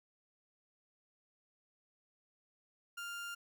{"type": "tone", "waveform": "30% pulse", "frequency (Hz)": 1400, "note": "F6", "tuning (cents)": 4, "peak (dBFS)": -39, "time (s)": [2.97, 3.35], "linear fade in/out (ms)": 10, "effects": []}